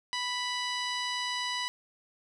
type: tone with low-pass filter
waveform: 15% pulse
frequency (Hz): 987.8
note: B5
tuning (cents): 0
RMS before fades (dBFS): -33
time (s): 0.13-1.68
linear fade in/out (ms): 0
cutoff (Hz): 6100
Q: 2.8
effects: none